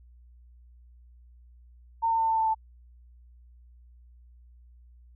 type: tone with pitch steps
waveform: sine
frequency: 911 / 905.2 / 899.5 / 893.8 / 888.1 / 882.5 Hz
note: A#5 / A5 / A5 / A5 / A5 / A5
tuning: -40 / +49 / +38 / +27 / +16 / +5 cents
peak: -22 dBFS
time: 2.02-2.548 s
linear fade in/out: 20 ms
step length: 88 ms
effects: added 60 Hz sine -51 dBFS peak until 5.15 s